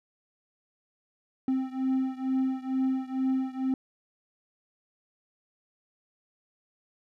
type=beating tone pair; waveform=triangle; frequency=261.6 / 263.8 Hz; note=C4 / C4; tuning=0 / +14 cents; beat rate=2.2 Hz; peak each=-26 / -28 dBFS; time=1.48-3.74 s; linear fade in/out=2 ms; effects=none